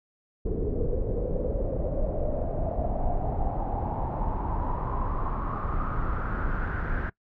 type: noise with low-pass filter sweep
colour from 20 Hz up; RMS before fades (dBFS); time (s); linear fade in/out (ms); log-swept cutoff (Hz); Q
brown; -28; 0.45-7.1; 10; 420 to 1600; 6.5
effects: noise-tail reverb RT60 0.1 s tail -21 dB re dry